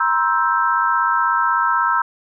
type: chord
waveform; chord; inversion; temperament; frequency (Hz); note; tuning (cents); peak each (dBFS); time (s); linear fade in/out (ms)
sine; C dominant seventh; third; equal with one note detuned; 950.3 / 1046.5 / 1318.5 / 1568; Bb5 / C6 / E6 / G6; +33 / 0 / 0 / 0; -20 / -22 / -18 / -22; 0-2.02; 5
effects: none